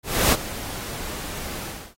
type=noise with ADSR envelope; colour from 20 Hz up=pink; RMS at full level=-17 dBFS; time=0.03-1.95 s; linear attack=290 ms; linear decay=41 ms; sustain=-16 dB; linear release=300 ms; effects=AAC 48 kbps